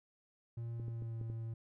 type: tone with pitch glide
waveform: triangle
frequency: 116.54 to 113.68 Hz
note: A#2 to A#2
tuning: 0 to -43 cents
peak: -37 dBFS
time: 0.57-1.54 s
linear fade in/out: 5 ms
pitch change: -43 cents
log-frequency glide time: 0.8-1.2 s
type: clicks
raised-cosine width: 3 ms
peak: -36 dBFS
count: 5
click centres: 0.798 / 0.882 / 1.022 / 1.213 / 1.3 s
effects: none